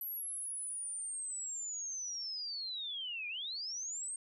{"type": "linear two-way sweep", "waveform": "sine", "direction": "down then up", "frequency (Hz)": [11840, 2377, 8630], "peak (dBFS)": -38, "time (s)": [0.01, 4.16], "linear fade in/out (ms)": 2, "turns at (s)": 3.28, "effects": []}